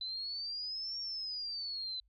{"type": "exponential two-way sweep", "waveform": "sine", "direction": "up then down", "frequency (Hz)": [4000, 5550, 4000], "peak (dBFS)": -37, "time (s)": [0.01, 2], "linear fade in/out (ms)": 2, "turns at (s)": 0.99, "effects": ["added 50 Hz sine -67 dBFS peak until 2.08 s"]}